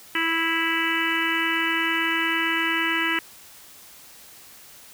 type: harmonic tone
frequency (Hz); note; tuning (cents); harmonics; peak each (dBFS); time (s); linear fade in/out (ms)
328.9; E4; -4; 1 / 3 / 4 / 5 / 6 / 7 / 8 / 9; -29 / -32 / -31 / -28 / -26 / -31 / -31 / -30; 0.15-3.19; 2
effects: white hiss -47 dBFS RMS until 4.93 s